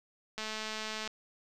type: click train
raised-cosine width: 0.2 ms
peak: -21 dBFS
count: 152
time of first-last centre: 0.38-1.076 s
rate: 217 Hz
effects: none